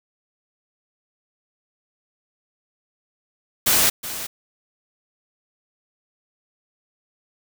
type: noise with echo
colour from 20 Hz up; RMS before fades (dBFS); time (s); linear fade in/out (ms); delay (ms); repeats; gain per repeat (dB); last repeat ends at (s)
white; -17; 3.66-3.9; 10; 370; 1; -13; 4.27
effects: none